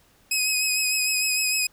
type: tone with vibrato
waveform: 15% pulse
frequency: 2530 Hz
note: D#7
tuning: 28 cents sharp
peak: -14 dBFS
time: 0.31-1.67 s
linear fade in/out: 5 ms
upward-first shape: triangle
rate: 6.6 Hz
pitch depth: 35 cents each way
effects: pink hiss -59 dBFS RMS until 1.72 s

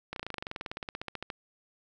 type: slowing click train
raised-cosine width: 0.3 ms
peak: -20 dBFS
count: 24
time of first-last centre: 0.13-1.302 s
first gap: 32 ms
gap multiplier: 1.04
effects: none

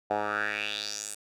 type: tone with band-pass filter sweep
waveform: 10% pulse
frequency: 104.4 Hz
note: G#2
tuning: 10 cents sharp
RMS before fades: -32 dBFS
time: 0.1-1.15 s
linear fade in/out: 10 ms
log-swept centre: 740 to 9200 Hz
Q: 4
effects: none

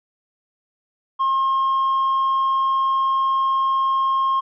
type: tone with tanh clipping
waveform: sine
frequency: 1071 Hz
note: C6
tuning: 40 cents sharp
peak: -17 dBFS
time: 1.19-4.41 s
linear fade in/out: 20 ms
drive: 1 dB
effects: none

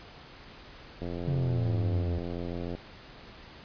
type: click train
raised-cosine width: 2 ms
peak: -23 dBFS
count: 151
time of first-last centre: 1.02-2.75 s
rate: 86.7 Hz
type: exponential sweep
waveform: triangle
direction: down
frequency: 142.9 to 82.41 Hz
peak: -24 dBFS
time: 1.27-2.19 s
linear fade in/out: 10 ms
effects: pink hiss -49 dBFS RMS until 3.64 s + resampled to 11025 Hz

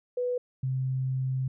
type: tone pair in turn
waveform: sine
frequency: 493.9 / 130.82 Hz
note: B4 / C3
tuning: 0 / 0 cents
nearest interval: octave + major seventh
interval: 2300 cents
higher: first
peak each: -26 / -26 dBFS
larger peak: neither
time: 0.17-0.38 / 0.63-1.48 s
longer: second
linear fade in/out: 5 ms
effects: none

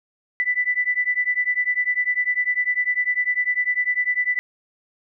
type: beating tone pair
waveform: sine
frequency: 1980 / 1990 Hz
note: B6 / B6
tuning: +4 / +13 cents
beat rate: 10 Hz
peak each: -22 dBFS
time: 0.4-4.39 s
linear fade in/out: 0 ms
effects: none

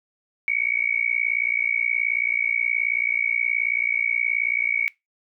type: tone with amplitude modulation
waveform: sine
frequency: 2247 Hz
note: C#7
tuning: 23 cents sharp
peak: -16 dBFS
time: 0.48-4.88 s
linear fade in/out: 0 ms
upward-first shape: sine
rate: 58.7 Hz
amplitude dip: 100%
effects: noise-tail reverb RT60 0.2 s tail -22 dB re dry

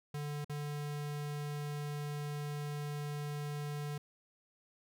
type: tone with dropouts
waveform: square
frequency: 146.83 Hz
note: D3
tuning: in tune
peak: -38 dBFS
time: 0.14-3.98 s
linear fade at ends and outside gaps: 5 ms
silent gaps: 0.446-0.495 s
effects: none

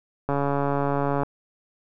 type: click train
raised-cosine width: 1 ms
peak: -11 dBFS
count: 134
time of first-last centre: 0.29-1.233 s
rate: 141 Hz
effects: none

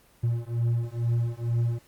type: beating tone pair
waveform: triangle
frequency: 116.54 / 118.74 Hz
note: A#2 / A#2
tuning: 0 / +32 cents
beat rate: 2.2 Hz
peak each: -25 dBFS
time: 0.23-1.79 s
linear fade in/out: 10 ms
effects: pink hiss -59 dBFS RMS until 1.87 s + Opus 24 kbps

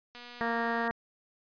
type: click train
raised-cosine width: 0.2 ms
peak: -30 dBFS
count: 177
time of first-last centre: 0.15-0.877 s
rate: 242 Hz
type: harmonic tone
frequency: 232 Hz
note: A#3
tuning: 8 cents flat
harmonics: 1 / 2 / 3 / 4 / 5 / 6 / 7 / 8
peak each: -35 / -36 / -35 / -36 / -38 / -41 / -37 / -37 dBFS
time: 0.41-0.91 s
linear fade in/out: 0 ms
effects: resampled to 11025 Hz

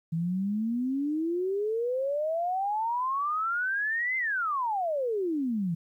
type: exponential two-way sweep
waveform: sine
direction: up then down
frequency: 160.1 to 2093 to 160.1 Hz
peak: -26 dBFS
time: 0.12-5.75 s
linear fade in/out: 10 ms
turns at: 4.17 s
effects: 11-bit

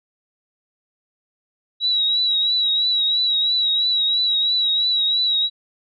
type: tone with vibrato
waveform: sine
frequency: 3874 Hz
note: B7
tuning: 34 cents flat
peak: -16 dBFS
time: 1.8-5.5 s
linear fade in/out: 50 ms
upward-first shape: triangle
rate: 3 Hz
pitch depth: 54 cents each way
effects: none

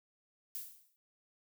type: noise with exponential decay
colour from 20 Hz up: violet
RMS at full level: -39 dBFS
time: 0.55-0.96 s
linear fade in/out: 0 ms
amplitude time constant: 87 ms
effects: none

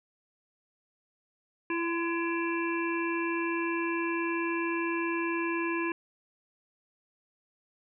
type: harmonic tone with a mistuned harmonic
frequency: 336.3 Hz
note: E4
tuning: 35 cents sharp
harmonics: 1 / 3 / 5 / 7 / 8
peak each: -30 / -35 / -37 / -38 / -39 dBFS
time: 1.7-5.92 s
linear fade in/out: 2 ms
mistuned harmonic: 3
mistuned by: +24 cents
effects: none

